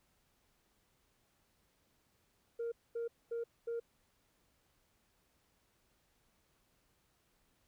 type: tone bursts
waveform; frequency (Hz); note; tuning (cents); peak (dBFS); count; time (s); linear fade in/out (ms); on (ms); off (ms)
sine; 466.2; A#4; 0; -34; 4; 2.59-3.8; 10; 130; 230
effects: tanh soft clip ceiling -34 dBFS + pink hiss -75 dBFS RMS until 7.67 s